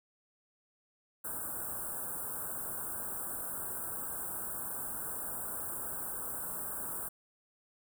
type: band-stop noise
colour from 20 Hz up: white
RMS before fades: -39 dBFS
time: 1.24-7.09 s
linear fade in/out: 10 ms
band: 1600 to 7900 Hz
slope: 96 dB/octave
effects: none